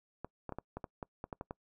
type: clicks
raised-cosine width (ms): 1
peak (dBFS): -26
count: 11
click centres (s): 0.246 / 0.493 / 0.523 / 0.586 / 0.77 / 0.842 / 1.028 / 1.241 / 1.328 / 1.411 / 1.509
effects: noise-tail reverb RT60 0.1 s tail -25 dB re dry